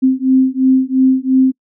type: beating tone pair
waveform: sine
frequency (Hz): 260 / 262.9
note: C4 / C4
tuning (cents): -11 / +8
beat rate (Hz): 2.9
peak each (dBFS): -12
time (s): 0.02-1.52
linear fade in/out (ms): 20
effects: noise-tail reverb RT60 0.1 s tail -26 dB re dry